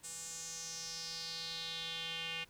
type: tone with band-pass filter sweep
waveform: square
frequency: 164.81 Hz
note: E3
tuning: in tune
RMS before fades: -43 dBFS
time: 0.03-2.45 s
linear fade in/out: 20 ms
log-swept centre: 8100 to 2700 Hz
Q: 4.3
effects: pink hiss -65 dBFS RMS until 2.49 s